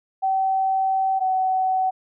sine tone pair in turn, 767 / 753.4 Hz, G5 / F#5, -38 / +31 cents, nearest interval unison, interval 31 cents, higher first, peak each -18 dBFS, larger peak neither, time 0.22-1.2 / 1.2-1.91 s, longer first, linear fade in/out 20 ms, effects none

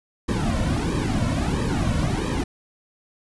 brown noise with flanger, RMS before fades -23 dBFS, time 0.28-2.44 s, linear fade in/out 10 ms, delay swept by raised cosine 1.4 to 2.5 ms, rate 1.5 Hz, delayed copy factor -1, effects resampled to 24000 Hz

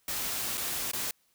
white noise with dropouts, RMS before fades -33 dBFS, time 0.08-1.11 s, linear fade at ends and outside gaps 2 ms, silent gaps 0.573-0.577 / 0.915-0.933 s, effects white hiss -70 dBFS RMS until 1.34 s

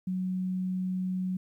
sine tone, 185 Hz, F#3, in tune, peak -28 dBFS, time 0.07-1.37 s, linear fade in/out 5 ms, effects 11-bit

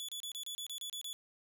sawtooth tone bursts, 3436 Hz, A7, 42 cents flat, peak -37 dBFS, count 10, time 0-1.13 s, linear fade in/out 0 ms, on 86 ms, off 30 ms, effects none

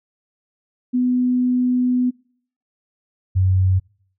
sine tone pair in turn, 249.6 / 93.66 Hz, B3 / F#2, +19 / +22 cents, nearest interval octave + perfect fourth, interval 1697 cents, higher first, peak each -15 / -13 dBFS, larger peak second, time 0.93-2.11 / 3.35-3.8 s, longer first, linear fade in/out 20 ms, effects noise-tail reverb RT60 0.6 s tail -26 dB re dry

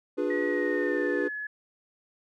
triangle chord, D diminished seventh, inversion none, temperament equal with one note detuned, 293.7 / 356.4 / 415.3 / 493.9 Hz, D4 / F4 / Ab4 / Cb5, 0 / +35 / 0 / 0 cents, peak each -29 dBFS, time 0.17-1.29 s, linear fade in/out 20 ms
sine tone with pitch glide, 1910 to 1701.6 Hz, A#6 to G#6, +42 to +42 cents, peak -32 dBFS, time 0.3-1.47 s, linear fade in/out 5 ms, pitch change -200 cents, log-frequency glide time 0.48-1.33 s
effects none

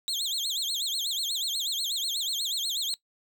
35% pulse tone with vibrato, 3684 Hz, A#7, 21 cents flat, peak -26 dBFS, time 0.08-2.94 s, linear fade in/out 0 ms, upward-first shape sine, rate 8.2 Hz, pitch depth 270 cents each way, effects noise-tail reverb RT60 0.1 s tail -19 dB re dry

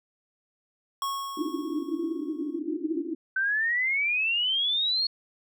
square tone with exponential decay, 1100 Hz, C#6, 14 cents flat, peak -27 dBFS, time 1.02-2.59 s, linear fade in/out 1 ms, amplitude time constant 340 ms
pink band-pass noise, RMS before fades -31 dBFS, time 1.37-3.15 s, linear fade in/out 5 ms, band 290 to 340 Hz, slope 96 dB/octave
sine exponential sweep, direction up, 1522 to 4366 Hz, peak -23 dBFS, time 3.36-5.07 s, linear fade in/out 5 ms
effects none

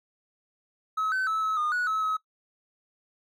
triangle tone with pitch steps, 1285 / 1525 / 1304 / 1291 / 1222 / 1465 / 1293 / 1279 Hz, E6 / G6 / E6 / E6 / D#6 / F#6 / E6 / D#6, -45 / -48 / -19 / -37 / -32 / -18 / -34 / +47 cents, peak -22 dBFS, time 0.97-2.17 s, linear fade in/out 10 ms, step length 150 ms, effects noise-tail reverb RT60 0.1 s tail -21 dB re dry + tanh soft clip ceiling -19 dBFS

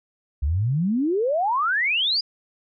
sine exponential sweep, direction up, 65.41 to 5010 Hz, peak -19 dBFS, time 0.42-2.21 s, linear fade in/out 10 ms, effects none

